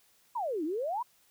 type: exponential two-way sweep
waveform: sine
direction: down then up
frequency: 1028 to 293.7 to 1028 Hz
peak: -30 dBFS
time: 0.35-1.03 s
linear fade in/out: 10 ms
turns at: 0.64 s
effects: white hiss -66 dBFS RMS until 1.3 s